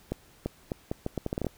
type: accelerating click train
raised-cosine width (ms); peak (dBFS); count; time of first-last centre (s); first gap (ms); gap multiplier
2; -16; 12; 0.12-1.467; 340; 0.76
effects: pink hiss -58 dBFS RMS until 1.57 s